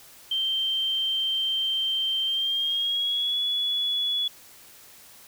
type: tone with pitch glide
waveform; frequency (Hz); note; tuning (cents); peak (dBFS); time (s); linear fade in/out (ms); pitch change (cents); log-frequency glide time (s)
sine; 3136 to 3400; G7 to G#7; 0 to +40; -23; 0.31-4.28; 5; +140; 2.25-3.41
effects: white hiss -50 dBFS RMS until 5.27 s